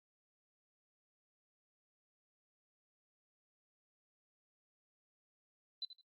sine tone with echo, 4021 Hz, B7, 30 cents sharp, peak -38 dBFS, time 5.82-5.85 s, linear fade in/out 2 ms, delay 81 ms, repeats 2, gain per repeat -12 dB, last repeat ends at 6.012 s, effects noise-tail reverb RT60 0.1 s tail -21 dB re dry + Opus 48 kbps

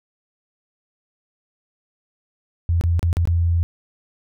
sine tone with dropouts, 85 Hz, F2, 46 cents flat, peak -15 dBFS, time 2.69-3.63 s, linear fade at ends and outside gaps 0 ms, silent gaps 2.811-2.838 / 2.994-3.029 / 3.129-3.169 / 3.254-3.274 s, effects none

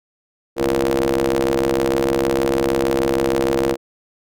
sawtooth ring-modulated tone, 66.5 Hz, C2, 29 cents sharp, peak -9 dBFS, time 0.56-3.77 s, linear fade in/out 50 ms, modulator 408 Hz, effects none

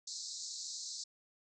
pink band-pass noise, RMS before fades -44 dBFS, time 0.07-1.04 s, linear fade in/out 5 ms, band 4000 to 7700 Hz, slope 96 dB/octave, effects none

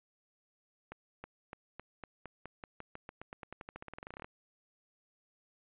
accelerating click train, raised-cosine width 0.5 ms, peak -29 dBFS, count 30, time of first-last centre 0.92-4.245 s, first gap 320 ms, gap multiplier 0.91, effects resampled to 8000 Hz

